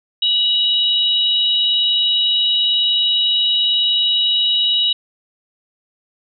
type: tone pair together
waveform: sine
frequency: 2938 / 3817 Hz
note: F#7 / A#7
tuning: -13 / +40 cents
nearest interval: perfect fourth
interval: 453 cents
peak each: -16 dBFS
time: 0.22-4.93 s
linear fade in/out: 5 ms
effects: none